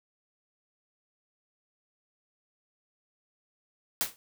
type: noise with exponential decay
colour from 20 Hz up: white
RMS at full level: -24 dBFS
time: 4.01-4.16 s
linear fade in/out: 0 ms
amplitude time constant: 32 ms
effects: none